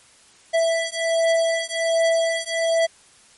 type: beating tone pair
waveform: square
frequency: 659.3 / 660.6 Hz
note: E5 / E5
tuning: 0 / +4 cents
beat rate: 1.3 Hz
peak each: -22 dBFS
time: 0.53-2.87 s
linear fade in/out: 20 ms
effects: white hiss -52 dBFS RMS until 3.37 s + MP3 48 kbps